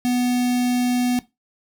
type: tone with notch filter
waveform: square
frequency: 246.9 Hz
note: B3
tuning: in tune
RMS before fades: -20 dBFS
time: 0.05-1.19 s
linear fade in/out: 0 ms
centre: 1300 Hz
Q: 1.5
effects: noise-tail reverb RT60 0.2 s tail -17 dB re dry